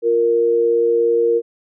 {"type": "tone pair together", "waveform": "sine", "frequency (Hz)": [348.9, 466], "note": ["F4", "A#4"], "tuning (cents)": [-2, -1], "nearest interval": "perfect fourth", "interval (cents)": 501, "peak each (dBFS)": [-21, -13], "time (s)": [0.02, 1.42], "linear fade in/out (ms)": 50, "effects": []}